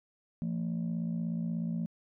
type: tone pair together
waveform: sine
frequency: 170 / 226.6 Hz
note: F3 / A#3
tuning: -46 / -49 cents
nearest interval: perfect fourth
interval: 497 cents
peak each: -31 / -33 dBFS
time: 0.42-1.86 s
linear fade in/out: 0 ms
effects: tanh soft clip ceiling -27 dBFS